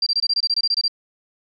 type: tone bursts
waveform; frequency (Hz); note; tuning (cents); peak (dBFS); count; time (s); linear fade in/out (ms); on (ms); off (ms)
sine; 4724; D8; +9; -16; 13; 0.02-0.881; 5; 45; 23
effects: none